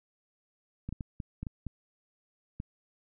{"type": "clicks", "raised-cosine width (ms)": 5, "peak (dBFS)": -24, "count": 8, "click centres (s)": [0.89, 0.926, 1.008, 1.202, 1.43, 1.468, 1.667, 2.601], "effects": []}